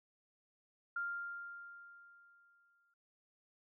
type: tone with exponential decay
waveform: sine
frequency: 1396.9 Hz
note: F6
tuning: in tune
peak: -35 dBFS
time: 0.96-2.94 s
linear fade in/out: 5 ms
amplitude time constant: 430 ms
effects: none